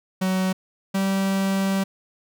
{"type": "tone pair in turn", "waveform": "45% pulse", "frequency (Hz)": [187.4, 193.9], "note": ["F#3", "G3"], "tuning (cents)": [22, -19], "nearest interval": "minor second", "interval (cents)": 59, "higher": "second", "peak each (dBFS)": -20, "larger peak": "neither", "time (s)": [[0.21, 0.53], [0.94, 1.84]], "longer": "second", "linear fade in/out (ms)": 10, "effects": []}